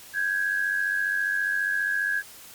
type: tone pair together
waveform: sine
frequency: 1568 / 1662.8 Hz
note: G6 / G#6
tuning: 0 / +2 cents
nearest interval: minor second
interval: 102 cents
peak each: -28 / -24 dBFS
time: 0.13-2.23 s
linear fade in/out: 50 ms
effects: white hiss -46 dBFS RMS until 2.54 s + MP3 96 kbps